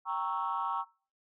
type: chord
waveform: sine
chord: G diminished seventh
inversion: none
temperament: equal with one note detuned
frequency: 784 / 932.3 / 1105.5 / 1318.5 Hz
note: G5 / Bb5 / Db6 / Fb6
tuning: 0 / 0 / -5 / 0 cents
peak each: -38 / -34 / -34 / -37 dBFS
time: 0.05-0.85 s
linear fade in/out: 50 ms
effects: noise-tail reverb RT60 0.4 s tail -23 dB re dry + tanh soft clip ceiling -23 dBFS